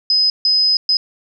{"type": "tone bursts at uneven times", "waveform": "sine", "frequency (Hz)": 5040, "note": "D#8", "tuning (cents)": 21, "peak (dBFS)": -11, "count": 3, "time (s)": [[0.1, 0.3], [0.45, 0.77], [0.89, 0.97]], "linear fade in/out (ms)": 2, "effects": []}